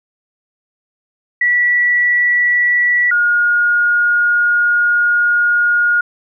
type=tone pair in turn; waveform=sine; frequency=1949 / 1431.7 Hz; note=B6 / F6; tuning=-23 / +43 cents; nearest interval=perfect fourth; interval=534 cents; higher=first; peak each=-10 dBFS; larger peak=neither; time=1.41-3.11 / 3.11-6.01 s; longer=second; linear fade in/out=5 ms; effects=none